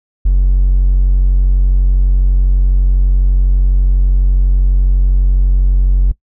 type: tone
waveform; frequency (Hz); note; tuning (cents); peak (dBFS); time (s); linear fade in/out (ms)
triangle; 46.03; F#1; -8; -4; 0.25-6.12; 10
effects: noise-tail reverb RT60 0.1 s tail -22 dB re dry + tanh soft clip ceiling -2 dBFS